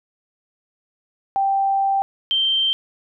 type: tone pair in turn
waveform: sine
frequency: 784 / 3136 Hz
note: G5 / G7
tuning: 0 / 0 cents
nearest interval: 2 octaves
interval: 2400 cents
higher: second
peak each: -16 dBFS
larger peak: neither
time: 1.36-2.02 / 2.31-2.73 s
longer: first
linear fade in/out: 0 ms
effects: none